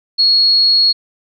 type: tone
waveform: sine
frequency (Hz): 4323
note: C#8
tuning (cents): -44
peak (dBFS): -8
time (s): 0.18-0.93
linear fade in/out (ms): 20
effects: none